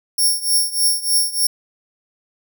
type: tone with tremolo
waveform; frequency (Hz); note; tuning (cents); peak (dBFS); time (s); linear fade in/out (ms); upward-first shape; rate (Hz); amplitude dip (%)
10% pulse; 5490; F8; -31; -6; 0.18-1.47; 5; triangle; 3.3; 90
effects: none

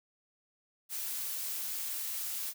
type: noise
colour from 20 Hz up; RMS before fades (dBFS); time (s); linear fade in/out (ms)
blue; -37; 0.89-2.54; 50
effects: none

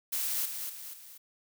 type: noise with echo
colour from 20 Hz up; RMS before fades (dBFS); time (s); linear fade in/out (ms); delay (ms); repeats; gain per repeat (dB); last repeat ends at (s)
blue; -32; 0.12-0.46; 10; 240; 3; -6; 1.18
effects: none

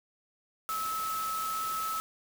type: tone in noise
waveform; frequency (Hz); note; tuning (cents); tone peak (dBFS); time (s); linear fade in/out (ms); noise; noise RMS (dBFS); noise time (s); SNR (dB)
sine; 1298; E6; -27; -31; 0.69-2; 0; white; -40; 0.69-2; +6
effects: none

